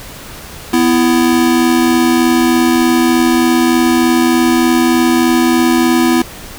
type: tone pair together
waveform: square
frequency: 248.9 / 332.2 Hz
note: B3 / E4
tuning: +14 / +13 cents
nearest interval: perfect fourth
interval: 499 cents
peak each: -12 dBFS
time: 0.73-6.22 s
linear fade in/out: 5 ms
effects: pink hiss -31 dBFS RMS until 6.58 s